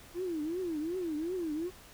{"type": "tone with vibrato", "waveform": "triangle", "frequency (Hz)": 333.9, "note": "E4", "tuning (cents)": 22, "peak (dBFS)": -28, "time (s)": [0.14, 1.71], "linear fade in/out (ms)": 50, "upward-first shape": "triangle", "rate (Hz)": 2.7, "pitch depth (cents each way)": 230, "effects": ["tanh soft clip ceiling -30 dBFS", "pink hiss -54 dBFS RMS until 1.93 s"]}